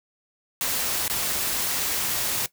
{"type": "noise with dropouts", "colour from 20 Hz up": "white", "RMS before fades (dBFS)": -26, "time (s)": [0.61, 2.46], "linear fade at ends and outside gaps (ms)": 1, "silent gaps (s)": [1.08, 1.098], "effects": ["noise-tail reverb RT60 0.1 s tail -17 dB re dry"]}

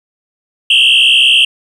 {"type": "tone with frequency modulation", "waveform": "sine", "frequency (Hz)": 2960, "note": "F#7", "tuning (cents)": 0, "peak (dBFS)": -3, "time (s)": [0.7, 1.45], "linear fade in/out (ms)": 5, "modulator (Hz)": 64.9, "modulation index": 4.4, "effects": ["tanh soft clip ceiling -4 dBFS", "7-bit"]}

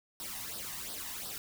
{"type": "noise with flanger", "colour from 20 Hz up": "white", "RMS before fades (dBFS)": -41, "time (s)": [0.2, 1.38], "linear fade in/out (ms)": 0, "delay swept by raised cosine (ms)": [0.21, 1.1], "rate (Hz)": 2.8, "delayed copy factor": 0.7, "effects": []}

